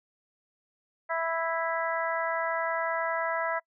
harmonic tone, 329.6 Hz, E4, in tune, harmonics 2 / 3 / 4 / 5 / 6, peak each -31 / -33 / -34 / -35 / -36 dBFS, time 1.09-3.6 s, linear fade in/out 20 ms, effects noise-tail reverb RT60 0.1 s tail -26 dB re dry

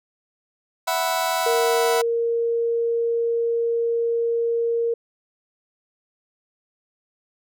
sawtooth chord, E suspended second, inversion none, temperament just, 659.3 / 741.7 / 988.9 Hz, E5 / F#5 / B5, 0 / +4 / +2 cents, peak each -21 dBFS, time 0.87-2.02 s, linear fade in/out 10 ms
sine tone, 465.3 Hz, A#4, 3 cents flat, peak -19 dBFS, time 1.46-4.94 s, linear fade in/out 5 ms
effects none

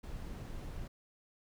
brown noise, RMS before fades -43 dBFS, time 0.03-0.88 s, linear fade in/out 10 ms, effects none

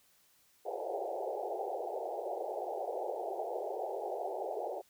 white band-pass noise, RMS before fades -38 dBFS, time 0.65-4.82 s, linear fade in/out 20 ms, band 360 to 830 Hz, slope 96 dB/octave, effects white hiss -68 dBFS RMS until 4.89 s

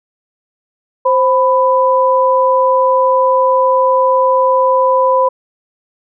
sine tone pair together, 524 / 995.5 Hz, C5 / B5, +2 / +14 cents, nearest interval major seventh, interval 1112 cents, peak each -11 dBFS, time 1.05-5.29 s, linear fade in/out 10 ms, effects none

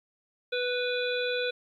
harmonic tone, 493.9 Hz, B4, in tune, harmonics 1 / 3 / 5 / 7 / 8, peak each -29 / -34 / -36 / -37 / -38 dBFS, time 0.52-1.51 s, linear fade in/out 10 ms, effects 11-bit

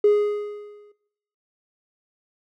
triangle tone with exponential decay, 415.3 Hz, G#4, in tune, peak -8 dBFS, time 0.04-0.92 s, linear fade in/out 5 ms, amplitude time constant 190 ms, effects noise-tail reverb RT60 0.7 s tail -18 dB re dry + tanh soft clip ceiling -10 dBFS

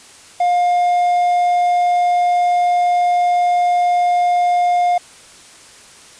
triangle tone, 709 Hz, F5, 26 cents sharp, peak -10 dBFS, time 0.4-4.98 s, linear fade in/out 5 ms, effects white hiss -42 dBFS RMS until 6.19 s + resampled to 22050 Hz

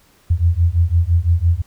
sine beating tone pair, 82.41 / 88.31 Hz, E2 / F2, 0 / +20 cents, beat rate 5.9 Hz, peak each -15 dBFS, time 0.3-1.62 s, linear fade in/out 10 ms, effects pink hiss -54 dBFS RMS until 1.66 s

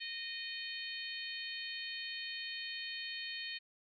harmonic tone, 617 Hz, D#5, 15 cents flat, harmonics 3 / 4 / 5 / 6 / 7, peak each -46 / -46 / -46 / -49 / -46 dBFS, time 0-3.59 s, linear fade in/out 20 ms, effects none

